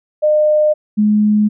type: tone pair in turn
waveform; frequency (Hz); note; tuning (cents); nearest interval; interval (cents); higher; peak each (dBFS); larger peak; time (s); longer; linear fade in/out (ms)
sine; 607 / 210.7; D#5 / G#3; -43 / +25; octave + tritone; 1832; first; -9; neither; 0.22-0.74 / 0.97-1.49; neither; 20
effects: none